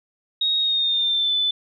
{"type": "tone with pitch glide", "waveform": "sine", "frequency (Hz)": [3758, 3506], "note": ["A#7", "A7"], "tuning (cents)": [13, -7], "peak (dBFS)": -18, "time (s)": [0.41, 1.51], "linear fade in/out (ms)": 5, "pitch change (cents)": -120, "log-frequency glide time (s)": [0.59, 1.34], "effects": []}